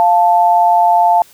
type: tone pair together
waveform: sine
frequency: 698.5 / 880.1 Hz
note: F5 / A5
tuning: 0 / 0 cents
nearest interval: major third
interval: 400 cents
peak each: -10 dBFS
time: 0-1.22 s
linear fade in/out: 0 ms
effects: white hiss -45 dBFS RMS until 1.33 s

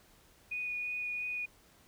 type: tone with vibrato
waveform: sine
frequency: 2466 Hz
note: D#7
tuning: 16 cents flat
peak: -34 dBFS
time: 0.51-1.46 s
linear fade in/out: 10 ms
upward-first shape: sine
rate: 2.9 Hz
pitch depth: 8 cents each way
effects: pink hiss -63 dBFS RMS until 1.87 s

